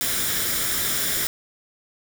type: noise with comb filter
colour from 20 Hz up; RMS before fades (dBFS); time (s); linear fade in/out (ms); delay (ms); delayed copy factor
white; -24; 0.01-1.27; 0; 0.56; +0.55
effects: none